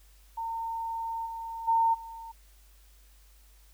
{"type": "tone with level steps", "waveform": "sine", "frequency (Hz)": 911, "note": "A#5", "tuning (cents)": -40, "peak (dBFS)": [-31, -35, -21, -40], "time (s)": [0.37, 2.32], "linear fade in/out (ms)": 10, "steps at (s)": [1.25, 1.67, 1.93], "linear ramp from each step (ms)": 20, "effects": ["added 50 Hz sine -55 dBFS peak until 3.73 s", "white hiss -63 dBFS RMS until 3.73 s"]}